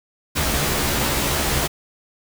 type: noise with comb filter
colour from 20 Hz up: pink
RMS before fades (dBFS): -21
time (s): 0.35-1.68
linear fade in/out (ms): 20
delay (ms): 14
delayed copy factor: +0.95
effects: none